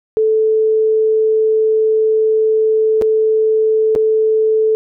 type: tone with dropouts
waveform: sine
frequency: 437.6 Hz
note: A4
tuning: 9 cents flat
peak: -10 dBFS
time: 0.17-4.75 s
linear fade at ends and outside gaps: 0 ms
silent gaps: 3.014-3.021 / 3.951-3.96 s
effects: none